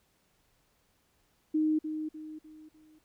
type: tone with echo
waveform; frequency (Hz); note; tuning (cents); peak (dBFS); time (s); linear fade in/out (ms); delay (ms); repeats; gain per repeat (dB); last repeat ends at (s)
sine; 310; D#4; -6; -24; 1.54-1.79; 10; 300; 4; -8; 2.99
effects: pink hiss -71 dBFS RMS until 3.04 s